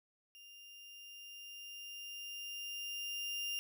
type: tone with level ramp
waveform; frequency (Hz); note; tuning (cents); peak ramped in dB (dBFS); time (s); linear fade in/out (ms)
35% pulse; 2800; F7; +4; -53 to -35; 0.35-3.59; 0
effects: none